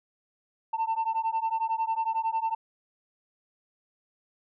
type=beating tone pair; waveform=sine; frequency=892 / 903 Hz; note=A5 / A5; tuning=+23 / +45 cents; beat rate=11 Hz; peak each=-27 dBFS; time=0.73-2.55 s; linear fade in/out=10 ms; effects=tanh soft clip ceiling -22 dBFS